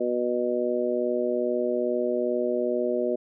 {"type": "harmonic tone", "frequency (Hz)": 122.4, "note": "B2", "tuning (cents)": -15, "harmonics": [2, 3, 4, 5], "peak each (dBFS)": [-31, -27, -29, -28], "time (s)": [0, 3.16], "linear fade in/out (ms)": 10, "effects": []}